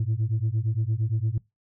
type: beating tone pair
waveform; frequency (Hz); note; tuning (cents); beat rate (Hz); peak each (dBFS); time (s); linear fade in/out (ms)
sine; 106.3 / 115; G#2 / A#2; +41 / -23; 8.7; -24; 0-1.38; 5
effects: noise-tail reverb RT60 0.2 s tail -23 dB re dry + tanh soft clip ceiling -19 dBFS